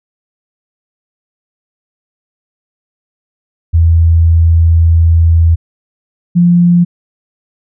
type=tone pair in turn; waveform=sine; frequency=82.8 / 174.29 Hz; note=E2 / F3; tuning=+8 / -3 cents; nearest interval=octave + minor second; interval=1289 cents; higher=second; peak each=-4 dBFS; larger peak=neither; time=3.73-5.56 / 6.35-6.85 s; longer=first; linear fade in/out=20 ms; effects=none